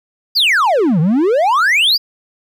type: exponential two-way sweep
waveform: triangle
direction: down then up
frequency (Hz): 5040 to 148.7 to 5040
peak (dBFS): -8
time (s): 0.35-1.98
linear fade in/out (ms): 20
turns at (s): 1
effects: none